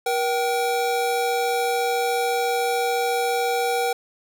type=tone pair together; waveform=square; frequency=477.5 / 771.2 Hz; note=A#4 / G5; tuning=+42 / -28 cents; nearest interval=minor sixth; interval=830 cents; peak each=-24 dBFS; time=0.06-3.93 s; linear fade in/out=5 ms; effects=none